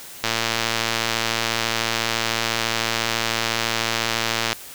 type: click train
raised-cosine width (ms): 0.2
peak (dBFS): -3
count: 490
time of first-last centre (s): 0.24-4.529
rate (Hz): 114
effects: white hiss -39 dBFS RMS until 4.74 s